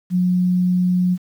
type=tone; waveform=sine; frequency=180.7 Hz; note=F#3; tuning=41 cents flat; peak=-14 dBFS; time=0.1-1.18 s; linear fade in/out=50 ms; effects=8-bit